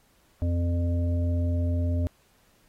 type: harmonic tone with a mistuned harmonic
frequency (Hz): 86.1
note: F2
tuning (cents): -24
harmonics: 1 / 3 / 5 / 7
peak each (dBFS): -23 / -32 / -46 / -37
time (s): 0.42-2.07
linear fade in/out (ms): 0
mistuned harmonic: 5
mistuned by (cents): +25
effects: pink hiss -64 dBFS RMS until 2.68 s + AAC 48 kbps